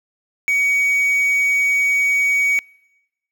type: tone with quantisation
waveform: triangle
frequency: 2255 Hz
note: C#7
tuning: 29 cents sharp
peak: -13 dBFS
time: 0.48-2.59 s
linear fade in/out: 0 ms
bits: 6
effects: noise-tail reverb RT60 1.0 s tail -26 dB re dry